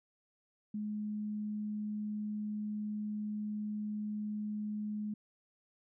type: tone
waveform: sine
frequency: 210.7 Hz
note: G#3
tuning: 25 cents sharp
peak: -35 dBFS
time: 0.74-5.14 s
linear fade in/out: 5 ms
effects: none